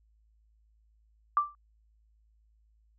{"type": "tone with exponential decay", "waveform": "sine", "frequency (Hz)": 1174.7, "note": "D6", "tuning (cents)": 0, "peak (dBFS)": -18, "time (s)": [1.37, 1.55], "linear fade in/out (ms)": 1, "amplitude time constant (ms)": 39, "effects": ["added 54 Hz sine -63 dBFS peak until 2.98 s"]}